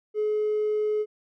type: tone with hard clipping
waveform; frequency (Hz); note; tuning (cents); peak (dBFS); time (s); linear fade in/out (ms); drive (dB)
sine; 424.9; G#4; +40; -23; 0.14-1.06; 50; 1
effects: none